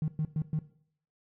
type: tone bursts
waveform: triangle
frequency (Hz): 154.8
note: D#3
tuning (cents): -9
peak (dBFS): -23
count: 4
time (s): 0.02-0.59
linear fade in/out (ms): 2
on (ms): 60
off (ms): 110
effects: noise-tail reverb RT60 0.6 s tail -19 dB re dry + tanh soft clip ceiling -24 dBFS